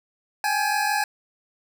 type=tone pair together; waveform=25% pulse; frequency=797.9 / 844 Hz; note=G5 / G#5; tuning=+30 / +28 cents; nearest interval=minor second; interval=98 cents; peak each=-22 / -19 dBFS; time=0.44-1.04 s; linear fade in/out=2 ms; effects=none